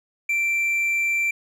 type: tone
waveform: triangle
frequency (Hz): 2349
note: D7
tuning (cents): 0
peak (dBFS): -18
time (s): 0.29-1.31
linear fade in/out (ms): 5
effects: none